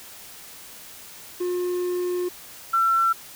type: tone pair in turn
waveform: triangle / sine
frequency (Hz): 357.8 / 1348.1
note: F4 / E6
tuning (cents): +42 / +38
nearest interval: octave + major seventh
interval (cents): 2296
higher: second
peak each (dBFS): -21 / -17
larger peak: second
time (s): 1.4-2.29 / 2.73-3.13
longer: first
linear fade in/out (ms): 10
effects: white hiss -43 dBFS RMS until 3.35 s